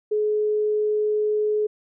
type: tone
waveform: sine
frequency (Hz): 423.9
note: G#4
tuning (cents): +35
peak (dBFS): -19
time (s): 0.11-1.67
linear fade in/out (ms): 10
effects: none